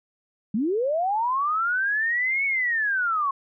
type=linear two-way sweep; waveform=sine; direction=up then down; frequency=193.1 to 2236 to 1071 Hz; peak=-21 dBFS; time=0.54-3.31 s; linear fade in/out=5 ms; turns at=2.45 s; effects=none